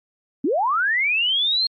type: linear sweep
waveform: sine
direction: up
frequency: 241.4 to 4278 Hz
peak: -17 dBFS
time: 0.44-1.67 s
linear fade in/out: 5 ms
effects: MP3 32 kbps